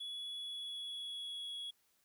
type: tone with pitch glide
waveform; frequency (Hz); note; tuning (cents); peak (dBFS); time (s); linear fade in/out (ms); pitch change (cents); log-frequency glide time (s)
triangle; 3389 to 3346; G#7 to G#7; +34 to +12; -40; 0-1.71; 10; -22; 0.4-1.58
effects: white hiss -75 dBFS RMS until 2.04 s